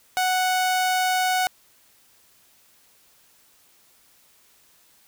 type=tone; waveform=sawtooth; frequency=740 Hz; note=F#5; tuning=in tune; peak=-16 dBFS; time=0.17-1.47 s; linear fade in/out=0 ms; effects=white hiss -58 dBFS RMS until 5.07 s